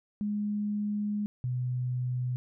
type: tone pair in turn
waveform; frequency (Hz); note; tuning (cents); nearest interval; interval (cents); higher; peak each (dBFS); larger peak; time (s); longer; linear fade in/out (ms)
sine; 207.7 / 125.22; G#3 / B2; 0 / +24; major sixth; 876; first; -28; neither; 0.21-1.26 / 1.44-2.36; first; 0
effects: none